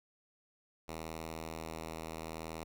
5% pulse tone, 80.6 Hz, E2, 38 cents flat, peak -30 dBFS, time 0.88-2.64 s, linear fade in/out 5 ms, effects none

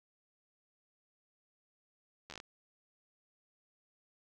slowing click train, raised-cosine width 0.2 ms, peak -29 dBFS, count 7, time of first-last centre 2.3-2.401 s, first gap 11 ms, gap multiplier 1.17, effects none

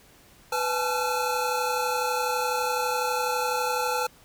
square tone cluster, 497.8 / 839 / 871 / 1361 Hz, B4 / G#5 / A5 / F6, +14 / +17 / -18 / -45 cents, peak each -30 / -33 / -30 / -31 dBFS, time 0.52-4.07 s, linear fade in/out 5 ms, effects pink hiss -55 dBFS RMS until 4.24 s

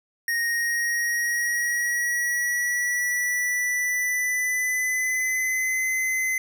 square tone with pitch glide, 1864.7 to 2045 Hz, A#6 to C7, 0 to -40 cents, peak -23 dBFS, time 0.28-6.38 s, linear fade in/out 2 ms, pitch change +160 cents, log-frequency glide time 0.4-5.87 s, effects none

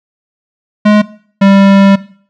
square tone pair in turn, 210 / 196.67 Hz, G#3 / G3, +19 / +6 cents, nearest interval minor second, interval 113 cents, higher first, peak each -4 dBFS, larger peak neither, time 0.85-1.02 / 1.41-1.96 s, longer second, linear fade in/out 10 ms, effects noise-tail reverb RT60 0.5 s tail -18 dB re dry + low-pass 3000 Hz 12 dB/octave

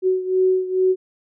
sine beating tone pair, 372.3 / 374.6 Hz, F#4 / F#4, +11 / +21 cents, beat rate 2.3 Hz, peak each -17 / -21 dBFS, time 0.02-0.96 s, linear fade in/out 50 ms, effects none

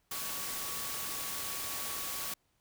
sine tone in noise, 1126 Hz, C#6, 27 cents sharp, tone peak -48 dBFS, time 0.11-2.34 s, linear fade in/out 5 ms, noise white, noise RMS -38 dBFS, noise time 0.11-2.34 s, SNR -13 dB, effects pink hiss -75 dBFS RMS until 2.6 s

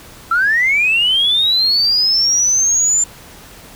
sine linear sweep, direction up, 1318.5 to 7210 Hz, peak -10 dBFS, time 0.31-3.04 s, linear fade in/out 5 ms, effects tanh soft clip ceiling -6 dBFS + pink hiss -39 dBFS RMS until 3.75 s

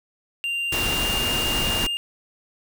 triangle tone with pitch glide, 2783 to 2812 Hz, F7 to F7, -7 to +11 cents, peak -22 dBFS, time 0.44-1.97 s, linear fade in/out 0 ms, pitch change +18 cents, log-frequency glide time 0.77-1.16 s
pink noise, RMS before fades -26 dBFS, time 0.72-1.87 s, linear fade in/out 5 ms
effects none

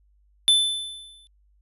square tone with exponential decay, 3520 Hz, A7, in tune, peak -13 dBFS, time 0.48-1.27 s, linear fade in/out 0 ms, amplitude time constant 170 ms, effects added 50 Hz sine -58 dBFS peak until 1.61 s + resampled to 32000 Hz

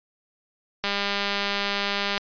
click train, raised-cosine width 0.2 ms, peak -8 dBFS, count 270, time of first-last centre 0.84-2.178 s, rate 201 Hz, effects resampled to 11025 Hz

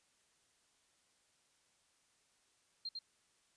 sine tone with echo, 4186 Hz, C8, in tune, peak -39 dBFS, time 2.85-2.89 s, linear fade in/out 5 ms, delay 100 ms, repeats 1, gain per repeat -2 dB, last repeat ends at 2.99 s, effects white hiss -74 dBFS RMS until 3.56 s + resampled to 22050 Hz

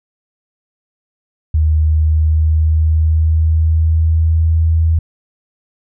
sine tone with pitch glide, 77.7 to 81.09 Hz, D#2 to E2, -2 to -28 cents, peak -9 dBFS, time 1.54-4.99 s, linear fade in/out 5 ms, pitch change +74 cents, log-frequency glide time 1.82-4.6 s, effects none

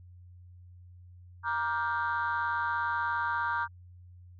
sine chord, G minor seventh, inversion first, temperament just, 940.8 / 1176 / 1411.2 / 1568 Hz, Bb5 / D6 / F6 / G6, +16 / +2 / +18 / 0 cents, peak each -31 / -33 / -34 / -33 dBFS, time 1.43-3.68 s, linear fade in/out 50 ms, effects tanh soft clip ceiling -21 dBFS + added 89 Hz sine -49 dBFS peak until 4.39 s

